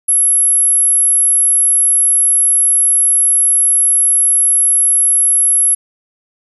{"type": "tone", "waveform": "sine", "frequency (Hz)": 11175, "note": "F9", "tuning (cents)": 0, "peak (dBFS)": -8, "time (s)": [0.08, 5.75], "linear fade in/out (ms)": 10, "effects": []}